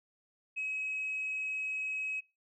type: tone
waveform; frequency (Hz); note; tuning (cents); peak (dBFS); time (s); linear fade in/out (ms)
sine; 2553; D#7; +44; -32; 0.56-2.21; 20
effects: noise-tail reverb RT60 0.3 s tail -25 dB re dry + tanh soft clip ceiling -29 dBFS